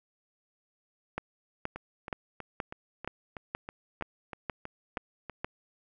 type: two click trains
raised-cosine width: 0.5 ms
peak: -24 / -17 dBFS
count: 12 / 10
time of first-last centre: 1.76-5.297 / 1.18-5.445 s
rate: 3.11 / 2.11 Hz
effects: none